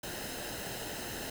pink noise with comb filter, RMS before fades -40 dBFS, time 0.03-1.3 s, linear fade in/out 5 ms, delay 0.87 ms, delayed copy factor -0.6, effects none

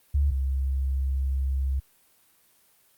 sine tone pair in turn, 71 / 67.02 Hz, C#2 / C2, +42 / +42 cents, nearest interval minor second, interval 100 cents, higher first, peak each -19 / -23 dBFS, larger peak first, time 0.14-0.31 / 0.31-1.8 s, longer second, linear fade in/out 10 ms, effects white hiss -62 dBFS RMS until 2.97 s + Opus 32 kbps

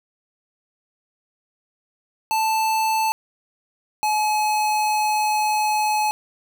square tone pair in turn, 880 / 851.5 Hz, A5 / G#5, 0 / +43 cents, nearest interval minor second, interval 57 cents, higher first, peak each -19 dBFS, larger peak neither, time 2.31-3.12 / 4.03-6.11 s, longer second, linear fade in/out 0 ms, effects none

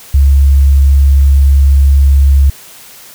sine tone, 69.1 Hz, C#2, 5 cents flat, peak -3 dBFS, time 0.14-2.5 s, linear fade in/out 5 ms, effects white hiss -35 dBFS RMS until 3.14 s

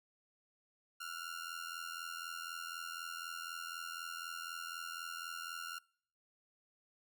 sawtooth ring-modulated tone, 1400 Hz, F6, 4 cents sharp, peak -36 dBFS, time 1-5.79 s, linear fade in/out 10 ms, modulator 42 Hz, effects noise-tail reverb RT60 0.6 s tail -25 dB re dry

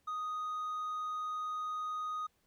sine tone with hard clipping, 1244.5 Hz, D#6, in tune, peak -36 dBFS, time 0.07-2.27 s, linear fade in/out 10 ms, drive 2 dB, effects pink hiss -75 dBFS RMS until 2.46 s

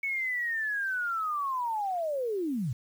sine linear sweep, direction down, 2226 to 106.5 Hz, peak -28 dBFS, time 0.03-2.73 s, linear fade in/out 5 ms, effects 9-bit

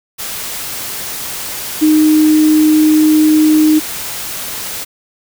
sine tone in noise, 308.7 Hz, D#4, 14 cents flat, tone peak -6 dBFS, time 1.81-3.8 s, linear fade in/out 20 ms, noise white, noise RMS -23 dBFS, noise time 0.18-4.85 s, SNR +14 dB, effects none

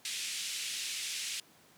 pink band-pass noise, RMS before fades -38 dBFS, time 0.05-1.4 s, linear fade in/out 2 ms, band 2400 to 9600 Hz, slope 24 dB/octave, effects pink hiss -61 dBFS RMS until 1.77 s + high-pass 150 Hz 12 dB/octave

